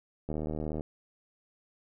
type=click train; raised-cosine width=2 ms; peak=-22 dBFS; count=41; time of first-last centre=0.29-0.809 s; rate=77.1 Hz; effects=none